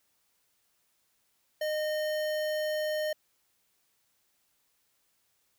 square tone with notch filter, 613 Hz, D#5, 26 cents flat, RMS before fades -31 dBFS, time 1.61-3.13 s, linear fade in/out 5 ms, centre 8200 Hz, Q 1.6, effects white hiss -73 dBFS RMS until 5.58 s

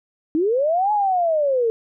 sine linear two-way sweep, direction up then down, 298.2 to 854 to 440 Hz, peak -16 dBFS, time 0.35-1.7 s, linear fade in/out 0 ms, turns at 0.92 s, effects none

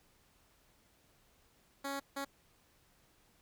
10% pulse tone bursts at uneven times, 277.2 Hz, C#4, in tune, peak -29 dBFS, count 2, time 1.84-2 / 2.16-2.25 s, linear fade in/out 10 ms, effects pink hiss -69 dBFS RMS until 3.41 s

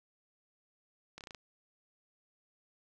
slowing click train, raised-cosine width 0.2 ms, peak -29 dBFS, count 6, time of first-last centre 1.18-1.348 s, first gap 28 ms, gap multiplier 1.09, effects none

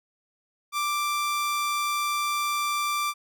sawtooth tone, 1177 Hz, D6, 3 cents sharp, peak -21 dBFS, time 0.72-3.14 s, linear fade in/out 50 ms, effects none

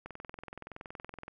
click train, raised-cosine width 0.5 ms, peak -28 dBFS, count 27, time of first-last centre 0.06-1.281 s, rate 21.3 Hz, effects none

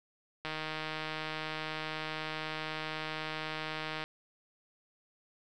click train, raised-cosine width 0.3 ms, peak -21 dBFS, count 561, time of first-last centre 0.45-4.04 s, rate 156 Hz, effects none

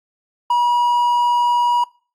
triangle tone, 964 Hz, B5, 42 cents flat, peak -11 dBFS, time 0.5-1.84 s, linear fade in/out 5 ms, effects noise-tail reverb RT60 0.4 s tail -23 dB re dry + AAC 64 kbps

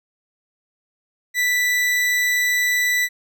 40% pulse tone, 1975.5 Hz, B6, in tune, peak -16 dBFS, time 1.34-3.09 s, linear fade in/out 50 ms, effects none

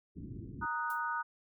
pink low-pass noise, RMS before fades -43 dBFS, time 0.15-0.66 s, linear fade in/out 20 ms, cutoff 350 Hz, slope 48 dB/octave
sine chord, D# minor, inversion second, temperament equal, 932.3 / 1244.5 / 1480 Hz, A#5 / D#6 / F#6, 0 / 0 / 0 cents, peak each -37 dBFS, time 0.61-1.23 s, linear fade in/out 20 ms
violet noise with exponential decay, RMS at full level -45 dBFS, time 0.9-1.03 s, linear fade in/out 2 ms, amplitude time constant 28 ms
effects high-pass 60 Hz 12 dB/octave

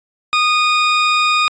20% pulse tone, 1233 Hz, D#6, 16 cents flat, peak -7 dBFS, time 0.33-1.48 s, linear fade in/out 0 ms, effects resampled to 16000 Hz

